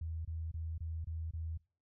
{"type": "tone bursts", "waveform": "sine", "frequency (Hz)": 81, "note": "E2", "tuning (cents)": -30, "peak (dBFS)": -37, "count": 6, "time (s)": [0.01, 1.575], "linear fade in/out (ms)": 5, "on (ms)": 240, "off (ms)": 25, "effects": ["noise-tail reverb RT60 0.4 s tail -25 dB re dry"]}